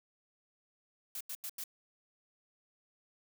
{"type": "noise bursts", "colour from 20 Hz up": "blue", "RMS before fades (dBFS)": -41, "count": 4, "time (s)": [1.15, 1.639], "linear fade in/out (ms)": 2, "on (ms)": 57, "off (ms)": 87, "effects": []}